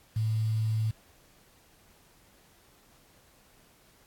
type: tone with quantisation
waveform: sine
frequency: 110 Hz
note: A2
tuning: in tune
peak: -25 dBFS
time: 0.16-0.91 s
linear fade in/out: 5 ms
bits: 8
effects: pink hiss -61 dBFS RMS until 4.06 s + AAC 64 kbps